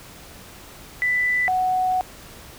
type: tone pair in turn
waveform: sine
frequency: 1987 / 740.9 Hz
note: B6 / F#5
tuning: +10 / +2 cents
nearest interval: octave + perfect fourth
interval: 1708 cents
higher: first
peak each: -18 dBFS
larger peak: neither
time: 1.02-1.48 / 1.48-2.01 s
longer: second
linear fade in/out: 0 ms
effects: pink hiss -43 dBFS RMS until 2.58 s